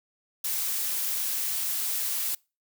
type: noise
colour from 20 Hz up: blue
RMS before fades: -29 dBFS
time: 0.44-2.35 s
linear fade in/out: 5 ms
effects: noise-tail reverb RT60 0.3 s tail -26 dB re dry